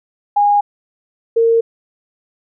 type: tone pair in turn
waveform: sine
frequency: 820 / 458.6 Hz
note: G#5 / A#4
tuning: -22 / -28 cents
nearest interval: minor seventh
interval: 1006 cents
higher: first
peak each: -9 dBFS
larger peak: neither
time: 0.36-0.61 / 1.36-1.61 s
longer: neither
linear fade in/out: 10 ms
effects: none